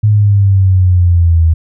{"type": "exponential sweep", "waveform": "sine", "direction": "down", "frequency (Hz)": [107.2, 80.1], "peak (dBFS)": -5, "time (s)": [0.03, 1.54], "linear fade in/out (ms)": 10, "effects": []}